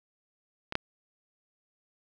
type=clicks; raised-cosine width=0.3 ms; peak=-18 / -10 dBFS; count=2; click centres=0.724 / 0.754 s; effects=none